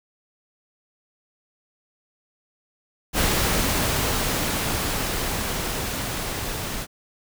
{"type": "noise with level ramp", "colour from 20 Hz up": "pink", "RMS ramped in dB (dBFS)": [-21, -30], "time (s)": [3.13, 6.87], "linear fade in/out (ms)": 50, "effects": []}